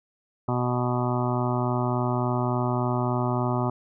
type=harmonic tone; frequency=123.47 Hz; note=B2; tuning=in tune; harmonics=1 / 2 / 3 / 5 / 6 / 7 / 8 / 9 / 10; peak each=-26 / -29 / -31 / -33 / -34 / -34 / -35 / -36 / -36 dBFS; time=0.48-3.7 s; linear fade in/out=5 ms; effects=none